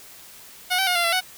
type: tone with pitch steps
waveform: 10% pulse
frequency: 728 / 768 / 719 / 692 / 676 / 741 Hz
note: F#5 / G5 / F#5 / F5 / E5 / F#5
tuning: -28 / -36 / -50 / -16 / +43 / +2 cents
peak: -11 dBFS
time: 0.7-1.21 s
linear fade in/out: 20 ms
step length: 85 ms
effects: white hiss -45 dBFS RMS until 1.37 s